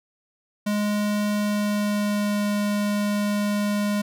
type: tone with pitch glide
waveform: square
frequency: 207.8 to 206.1 Hz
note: G#3 to G#3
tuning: +1 to -13 cents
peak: -22 dBFS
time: 0.66-4.02 s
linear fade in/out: 10 ms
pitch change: -14 cents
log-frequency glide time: 1.32-2.46 s
effects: none